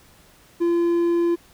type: tone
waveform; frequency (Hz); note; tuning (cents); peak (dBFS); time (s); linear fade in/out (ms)
triangle; 342.3; F4; -35; -15; 0.6-1.36; 20
effects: pink hiss -53 dBFS RMS until 1.53 s